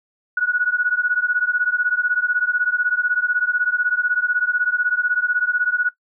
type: beating tone pair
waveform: sine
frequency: 1458 / 1474 Hz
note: F#6 / F#6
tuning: -26 / -7 cents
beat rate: 16 Hz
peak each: -20 dBFS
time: 0.37-5.89 s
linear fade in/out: 5 ms
effects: noise-tail reverb RT60 0.1 s tail -17 dB re dry